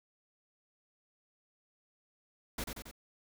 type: noise with echo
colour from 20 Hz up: pink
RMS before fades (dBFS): -37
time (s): 2.58-2.64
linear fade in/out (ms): 5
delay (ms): 91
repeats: 3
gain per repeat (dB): -4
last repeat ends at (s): 2.913
effects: none